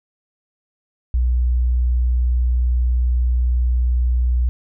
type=tone; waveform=sine; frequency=61.2 Hz; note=B1; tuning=15 cents flat; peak=-14 dBFS; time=1.14-4.49 s; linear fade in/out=0 ms; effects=none